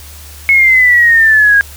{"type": "exponential sweep", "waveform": "sine", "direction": "down", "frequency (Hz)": [2195, 1624], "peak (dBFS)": -4, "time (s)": [0.49, 1.61], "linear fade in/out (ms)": 0, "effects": ["added 74 Hz sine -32 dBFS peak until 1.76 s", "white hiss -35 dBFS RMS until 1.76 s"]}